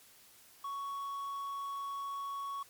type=tone; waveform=triangle; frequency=1114 Hz; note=C#6; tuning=8 cents sharp; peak=-35 dBFS; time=0.64-2.63 s; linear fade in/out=5 ms; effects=white hiss -60 dBFS RMS until 2.69 s + MP3 96 kbps